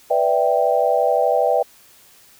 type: chord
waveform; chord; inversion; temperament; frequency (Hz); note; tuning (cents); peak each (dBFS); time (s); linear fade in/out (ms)
sine; E minor seventh; second; equal; 493.9 / 587.3 / 659.3 / 784; B4 / D5 / E5 / G5; 0 / 0 / 0 / 0; -20; 0.1-1.63; 10
effects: white hiss -50 dBFS RMS until 2.39 s